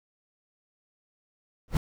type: noise with exponential growth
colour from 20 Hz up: brown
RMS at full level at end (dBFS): -17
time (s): 1.68-1.77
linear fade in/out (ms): 1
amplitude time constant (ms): 18
effects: none